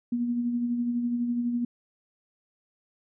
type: tone with tremolo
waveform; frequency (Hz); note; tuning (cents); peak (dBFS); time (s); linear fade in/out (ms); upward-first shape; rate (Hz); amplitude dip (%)
sine; 240; B3; -49; -23; 0.12-1.65; 5; sine; 12; 40
effects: none